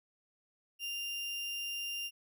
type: tone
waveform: 35% pulse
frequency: 2794 Hz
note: F7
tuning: in tune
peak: -35 dBFS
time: 0.79-2.11 s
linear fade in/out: 50 ms
effects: none